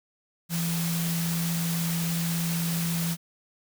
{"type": "tone in noise", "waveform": "sine", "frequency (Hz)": 167.8, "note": "E3", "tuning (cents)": 31, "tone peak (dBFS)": -26, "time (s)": [0.49, 3.17], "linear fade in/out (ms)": 50, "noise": "white", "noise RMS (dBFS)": -33, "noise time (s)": [0.49, 3.17], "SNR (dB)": 4, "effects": []}